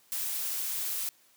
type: noise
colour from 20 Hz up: blue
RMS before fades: -33 dBFS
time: 0.12-1.09 s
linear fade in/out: 0 ms
effects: white hiss -63 dBFS RMS until 1.36 s + high-pass 100 Hz 12 dB/octave